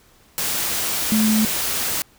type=tone in noise; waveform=sine; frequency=217.1 Hz; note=A3; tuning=23 cents flat; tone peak=-15 dBFS; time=1.12-1.45 s; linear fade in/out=0 ms; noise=white; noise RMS=-23 dBFS; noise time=0.38-2.02 s; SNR=+5 dB; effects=pink hiss -54 dBFS RMS until 2.18 s